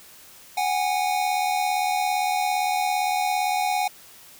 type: tone pair together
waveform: square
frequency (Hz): 741 / 818.6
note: F#5 / G#5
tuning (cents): +2 / -25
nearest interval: major second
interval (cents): 173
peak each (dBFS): -25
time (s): 0.57-3.88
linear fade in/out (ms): 5
effects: white hiss -48 dBFS RMS until 4.39 s